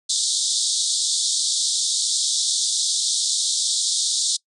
pink band-pass noise, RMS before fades -22 dBFS, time 0.09-4.37 s, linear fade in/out 10 ms, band 3500 to 9200 Hz, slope 96 dB/octave, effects noise-tail reverb RT60 0.1 s tail -24 dB re dry

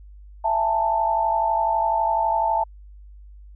sine tone cluster, 666 / 840 / 892 Hz, E5 / G#5 / A5, +18 / +19 / +23 cents, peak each -25 / -26 / -20 dBFS, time 0.44-2.64 s, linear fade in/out 10 ms, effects added 50 Hz sine -41 dBFS peak until 3.55 s

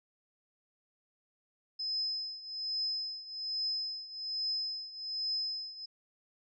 sine tone with tremolo, 5100 Hz, D#8, 42 cents sharp, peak -30 dBFS, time 1.79-5.86 s, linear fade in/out 10 ms, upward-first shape triangle, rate 1.2 Hz, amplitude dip 85%, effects none

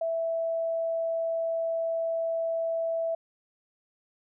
sine tone, 659.3 Hz, E5, in tune, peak -26 dBFS, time 0.01-3.15 s, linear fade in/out 5 ms, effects none

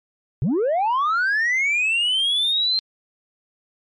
sine linear sweep, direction up, 109.4 to 4167 Hz, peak -15 dBFS, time 0.42-2.79 s, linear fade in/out 0 ms, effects tanh soft clip ceiling -16 dBFS + MP3 48 kbps

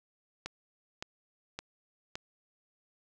click train, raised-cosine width 0.2 ms, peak -20 dBFS, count 4, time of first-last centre 0.46-2.155 s, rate 1.77 Hz, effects none

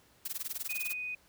blue noise with tremolo, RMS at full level -35 dBFS, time 0.25-0.94 s, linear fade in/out 5 ms, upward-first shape sine, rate 20 Hz, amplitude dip 95%
sine tone, 2490 Hz, D#7, 1 cent sharp, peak -35 dBFS, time 0.69-1.15 s, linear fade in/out 5 ms
effects pink hiss -64 dBFS RMS until 1.28 s + high-pass 60 Hz 12 dB/octave

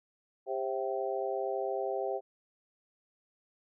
harmonic tone with a mistuned harmonic, 132.6 Hz, C3, 23 cents sharp, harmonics 3 / 4 / 5 / 6, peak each -35 / -36 / -37 / -38 dBFS, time 0.46-2.21 s, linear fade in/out 50 ms, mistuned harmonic 6, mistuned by -52 cents, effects none

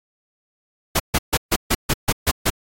pink noise bursts, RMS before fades -17 dBFS, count 9, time 0.95-2.502 s, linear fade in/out 10 ms, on 48 ms, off 140 ms, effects AAC 48 kbps

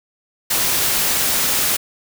white noise, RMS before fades -18 dBFS, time 0.5-1.77 s, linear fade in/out 10 ms, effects none

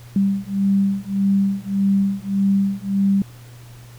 sine beating tone pair, 196 / 197.7 Hz, G3 / G3, 0 / +15 cents, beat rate 1.7 Hz, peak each -19 dBFS, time 0.16-3.22 s, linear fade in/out 2 ms, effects added 120 Hz sine -39 dBFS peak until 3.98 s + pink hiss -48 dBFS RMS until 3.98 s

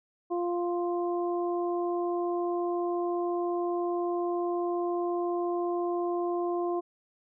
harmonic tone, 349.2 Hz, F4, in tune, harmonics 1 / 2 / 3, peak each -28 / -34 / -38 dBFS, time 0.3-6.81 s, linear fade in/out 20 ms, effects none

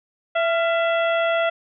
harmonic tone with a mistuned harmonic, 666 Hz, E5, 18 cents sharp, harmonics 1 / 2 / 3 / 4 / 5, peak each -19 / -25 / -29 / -31 / -33 dBFS, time 0.35-1.5 s, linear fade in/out 10 ms, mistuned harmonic 2, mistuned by +65 cents, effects none

